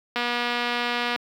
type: click train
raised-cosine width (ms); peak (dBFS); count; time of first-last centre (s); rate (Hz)
0.3; -10; 242; 0.16-1.16; 241
effects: high-pass 200 Hz 12 dB/octave + 8-bit